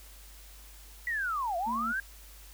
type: linear two-way sweep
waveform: sine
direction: down then up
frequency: 1975.5 to 659.3 to 1632 Hz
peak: -29 dBFS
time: 1.07-2 s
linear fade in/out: 2 ms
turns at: 1.57 s
type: tone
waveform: triangle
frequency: 229.4 Hz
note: A#3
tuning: 28 cents flat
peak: -34 dBFS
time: 1.66-1.93 s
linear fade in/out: 20 ms
effects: added 50 Hz sine -50 dBFS peak until 2.53 s + white hiss -54 dBFS RMS until 2.53 s